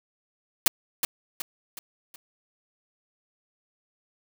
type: noise with echo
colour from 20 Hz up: white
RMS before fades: -18 dBFS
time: 0.66-0.68 s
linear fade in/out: 2 ms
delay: 370 ms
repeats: 4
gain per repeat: -7 dB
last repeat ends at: 2.16 s
effects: none